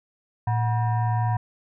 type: tone with frequency modulation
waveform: sine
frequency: 113.1 Hz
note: A2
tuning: 48 cents sharp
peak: -20 dBFS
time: 0.47-1.37 s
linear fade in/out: 5 ms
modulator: 850 Hz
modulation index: 0.7
effects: none